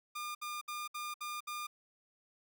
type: tone bursts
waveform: sawtooth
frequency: 1207 Hz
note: D6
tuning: 47 cents sharp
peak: -35 dBFS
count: 6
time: 0.15-1.67 s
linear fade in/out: 10 ms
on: 200 ms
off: 64 ms
effects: none